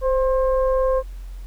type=tone with frequency modulation; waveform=sine; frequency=521 Hz; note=C5; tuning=7 cents flat; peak=-16 dBFS; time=0.01-1.03 s; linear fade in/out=50 ms; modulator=543 Hz; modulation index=0.64; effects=added 44 Hz sine -31 dBFS peak until 1.46 s + pink hiss -54 dBFS RMS until 1.46 s